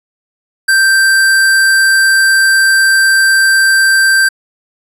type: tone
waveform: square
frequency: 1568 Hz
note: G6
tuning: in tune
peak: -7 dBFS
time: 0.68-4.29 s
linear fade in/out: 10 ms
effects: resampled to 32000 Hz